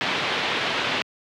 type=low-pass noise; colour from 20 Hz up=white; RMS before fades=-25 dBFS; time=0.01-1.02 s; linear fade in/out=0 ms; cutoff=3500 Hz; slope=24 dB/octave; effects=high-pass 150 Hz 12 dB/octave